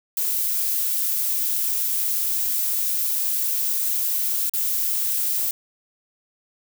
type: noise with dropouts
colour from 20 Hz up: violet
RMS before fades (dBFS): -23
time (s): 0.17-5.51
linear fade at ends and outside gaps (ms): 2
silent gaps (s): 4.496-4.536
effects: none